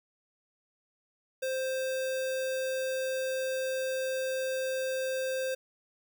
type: tone with sample-and-hold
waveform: sine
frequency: 523 Hz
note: C5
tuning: 1 cent flat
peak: -29 dBFS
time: 1.42-5.55 s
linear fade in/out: 10 ms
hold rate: 2100 Hz
effects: none